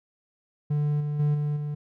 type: tone with level steps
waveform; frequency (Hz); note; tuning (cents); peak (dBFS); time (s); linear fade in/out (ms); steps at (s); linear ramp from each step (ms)
triangle; 147.8; D3; +11; -20 / -24 / -18 / -22 / -26; 0.7-1.75; 10; 1 / 1.19 / 1.34 / 1.56; 10
effects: none